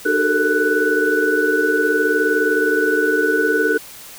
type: tone cluster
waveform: sine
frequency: 302.8 / 381 / 435.4 / 454.8 / 1486 Hz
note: D#4 / G4 / A4 / A#4 / F#6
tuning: -47 / -49 / -18 / -43 / +7 cents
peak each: -22 / -23 / -21 / -21 / -18 dBFS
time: 0.05-3.78 s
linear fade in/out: 10 ms
effects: white hiss -38 dBFS RMS until 4.18 s